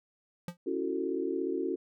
square tone with exponential decay, 174.61 Hz, F3, in tune, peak -32 dBFS, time 0.48-0.57 s, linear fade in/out 2 ms, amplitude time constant 19 ms
sine chord, F# minor seventh, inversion second, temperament just, 277.5 / 333 / 370 / 444 Hz, C#4 / E4 / F#4 / A4, +2 / +18 / 0 / +16 cents, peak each -36 / -35 / -33 / -37 dBFS, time 0.66-1.76 s, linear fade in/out 10 ms
effects none

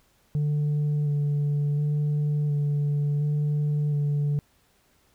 sine tone with vibrato, 146.83 Hz, D3, in tune, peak -19 dBFS, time 0.35-4.39 s, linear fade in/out 0 ms, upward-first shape square, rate 0.7 Hz, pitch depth 15 cents each way, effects tanh soft clip ceiling -21 dBFS + pink hiss -64 dBFS RMS until 5.14 s

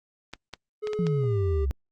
clicks, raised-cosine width 0.2 ms, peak -18 dBFS, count 5, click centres 0.336 / 0.537 / 0.872 / 0.933 / 1.068 s
triangle tone with pitch glide, 424.7 to 394 Hz, G#4 to G4, +39 to +9 cents, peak -26 dBFS, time 0.82-1.66 s, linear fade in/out 20 ms, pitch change -130 cents, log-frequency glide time 1.17-1.39 s
sine exponential sweep, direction down, 182.3 to 63 Hz, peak -23 dBFS, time 0.99-1.71 s, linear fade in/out 0 ms
effects Opus 32 kbps

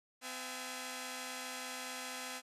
5% pulse tone cluster, 255.1 / 672 / 832 Hz, C4 / E5 / G#5, -44 / +33 / +3 cents, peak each -33 / -36 / -35 dBFS, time 0.21-2.42 s, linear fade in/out 50 ms, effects resampled to 32000 Hz

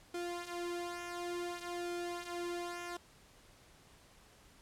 sawtooth tone with flanger, 349.2 Hz, F4, in tune, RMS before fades -41 dBFS, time 0.14-2.97 s, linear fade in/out 5 ms, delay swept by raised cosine 1.8 to 5.5 ms, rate 0.56 Hz, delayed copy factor -0.7, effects pink hiss -62 dBFS RMS until 4.61 s + low-pass 11000 Hz 12 dB/octave

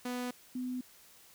sawtooth / sine tone pair in turn, 247.5 / 252 Hz, B3 / B3, +4 / +35 cents, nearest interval unison, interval 31 cents, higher second, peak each -31 / -34 dBFS, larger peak first, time 0.05-0.31 / 0.55-0.81 s, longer neither, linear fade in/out 5 ms, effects white hiss -59 dBFS RMS until 1.34 s

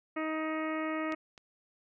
harmonic tone, 314.2 Hz, D#4, 17 cents sharp, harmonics 1 / 2 / 3 / 4 / 5 / 6 / 7 / 8 / 9, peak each -34 / -38 / -46 / -39 / -52 / -42 / -44 / -50 / -56 dBFS, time 0.16-1.15 s, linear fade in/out 10 ms
clicks, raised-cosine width 0.2 ms, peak -26 / -33 dBFS, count 2, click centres 1.123 / 1.378 s
effects none

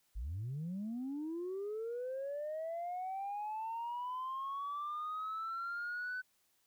sine linear sweep, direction up, 44.52 to 1514 Hz, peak -36 dBFS, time 0.15-6.22 s, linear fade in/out 20 ms, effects tanh soft clip ceiling -35 dBFS + white hiss -75 dBFS RMS until 6.66 s

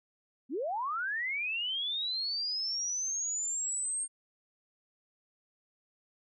sine linear sweep, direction up, 220 to 8630 Hz, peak -31 dBFS, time 0.49-4.08 s, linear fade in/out 50 ms, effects none

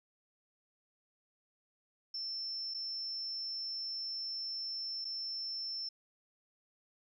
sine tone with dropouts, 5350 Hz, E8, 25 cents sharp, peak -37 dBFS, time 2.14-5.89 s, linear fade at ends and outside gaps 5 ms, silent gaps 2.74-2.744 / 5.046-5.05 s, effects 13-bit

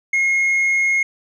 triangle tone with tanh clipping, 2154 Hz, C7, 50 cents sharp, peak -15 dBFS, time 0.13-1.03 s, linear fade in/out 5 ms, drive 7 dB, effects none

